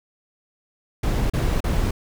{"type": "noise bursts", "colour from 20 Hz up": "brown", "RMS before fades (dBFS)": -21, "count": 3, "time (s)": [1.03, 1.91], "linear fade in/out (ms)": 5, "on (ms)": 270, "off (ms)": 35, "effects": []}